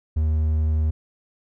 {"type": "tone", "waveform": "triangle", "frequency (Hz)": 77.78, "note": "D#2", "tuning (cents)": 0, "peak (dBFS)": -16, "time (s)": [0.16, 0.91], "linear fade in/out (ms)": 10, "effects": []}